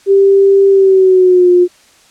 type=tone with pitch glide; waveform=sine; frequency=393.1 to 356.3 Hz; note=G4 to F4; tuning=+5 to +35 cents; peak=-4 dBFS; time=0.06-1.68 s; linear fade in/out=50 ms; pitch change=-170 cents; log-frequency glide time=0.69-1.5 s; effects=white hiss -46 dBFS RMS until 2.1 s + low-pass 8000 Hz 12 dB/octave